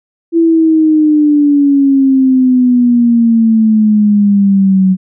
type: exponential sweep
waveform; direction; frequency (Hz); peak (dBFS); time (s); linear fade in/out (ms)
sine; down; 335.3 to 185.8; -5; 0.32-4.97; 50
effects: none